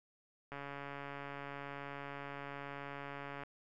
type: click train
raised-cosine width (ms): 0.5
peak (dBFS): -30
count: 412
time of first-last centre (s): 0.52-3.435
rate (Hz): 141
effects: none